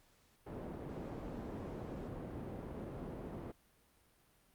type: low-pass noise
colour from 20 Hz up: white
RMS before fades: -45 dBFS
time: 0.46-3.52 s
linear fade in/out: 10 ms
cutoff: 420 Hz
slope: 12 dB/octave
effects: pink hiss -70 dBFS RMS until 4.54 s + Opus 48 kbps